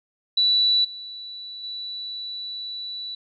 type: tone with level steps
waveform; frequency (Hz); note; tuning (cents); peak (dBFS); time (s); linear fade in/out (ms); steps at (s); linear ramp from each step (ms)
sine; 3951; B7; 0; -16 / -34 / -30; 0.37-3.15; 5; 0.84 / 1.63; 10
effects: none